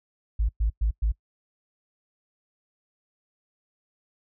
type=tone bursts; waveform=sine; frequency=53.8 Hz; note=A1; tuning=38 cents flat; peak=-19 dBFS; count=4; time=0.39-1.12 s; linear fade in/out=10 ms; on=100 ms; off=110 ms; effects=noise-tail reverb RT60 0.1 s tail -24 dB re dry + tanh soft clip ceiling -16 dBFS